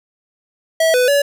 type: tone with pitch steps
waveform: square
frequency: 649 / 498.8 / 569 Hz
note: E5 / B4 / C#5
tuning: -27 / +17 / +45 cents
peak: -12 dBFS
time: 0.8-1.22 s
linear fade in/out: 5 ms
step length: 140 ms
effects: none